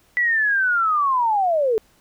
sine linear sweep, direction down, 1975.5 to 420 Hz, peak -16 dBFS, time 0.17-1.78 s, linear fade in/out 0 ms, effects pink hiss -58 dBFS RMS until 2 s

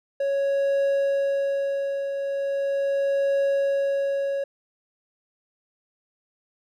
triangle tone with tremolo, 554.4 Hz, C#5, in tune, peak -17 dBFS, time 0.2-4.44 s, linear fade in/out 5 ms, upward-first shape triangle, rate 0.39 Hz, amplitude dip 55%, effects none

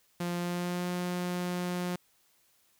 sawtooth tone with pitch glide, 174.61 to 178.28 Hz, F3 to F3, 0 to +36 cents, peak -27 dBFS, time 0.2-1.96 s, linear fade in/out 5 ms, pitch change +36 cents, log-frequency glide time 0.36-0.88 s, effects white hiss -68 dBFS RMS until 2.79 s

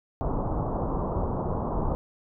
pink low-pass noise, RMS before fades -28 dBFS, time 0.21-1.95 s, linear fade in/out 0 ms, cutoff 1100 Hz, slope 48 dB/octave, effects none

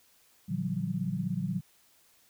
sine chord, G minor seventh, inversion first, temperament equal with one note detuned, 116.54 / 146.83 / 174.61 / 191.19 Hz, Bb2 / D3 / F3 / G3, 0 / 0 / 0 / -43 cents, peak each -38 / -36 / -33 / -34 dBFS, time 0.48-1.61 s, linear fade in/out 20 ms, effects white hiss -64 dBFS RMS until 2.29 s

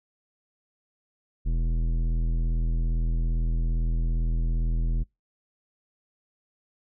sine tone with tanh clipping, 41.2 Hz, E1, in tune, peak -24 dBFS, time 1.45-5.04 s, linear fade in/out 20 ms, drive 13 dB, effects noise-tail reverb RT60 0.2 s tail -26 dB re dry

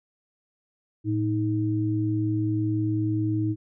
sine tone pair together, 111.2 / 315.2 Hz, A2 / D#4, +19 / +23 cents, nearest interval octave + tritone, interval 1804 cents, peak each -25 dBFS, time 1.04-3.56 s, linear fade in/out 50 ms, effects none

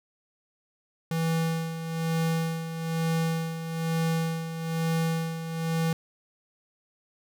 square tone with tremolo, 163.6 Hz, E3, 13 cents flat, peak -24 dBFS, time 1.11-5.93 s, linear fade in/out 2 ms, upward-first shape sine, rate 1.1 Hz, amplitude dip 65%, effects none

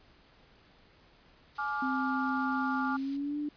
blue noise, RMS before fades -46 dBFS, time 1.55-3.17 s, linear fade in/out 5 ms
sine chord, D diminished, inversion second, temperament just, 845.8 / 1174.7 / 1409.6 Hz, Ab5 / D6 / F6, +31 / 0 / +16 cents, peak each -35 dBFS, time 1.58-2.97 s, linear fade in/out 10 ms
sine tone with pitch glide, 261.6 to 295.3 Hz, C4 to D4, 0 to +10 cents, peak -31 dBFS, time 1.82-3.49 s, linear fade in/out 5 ms, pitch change +210 cents, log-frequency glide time 2.89-3.38 s
effects pink hiss -61 dBFS RMS until 3.56 s + resampled to 11025 Hz

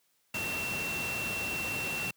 sine tone in noise, 2713 Hz, E7, 49 cents sharp, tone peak -33 dBFS, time 0.34-2.11 s, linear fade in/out 5 ms, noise pink, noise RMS -37 dBFS, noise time 0.34-2.11 s, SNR +1 dB, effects white hiss -72 dBFS RMS until 2.16 s + high-pass 100 Hz 12 dB/octave

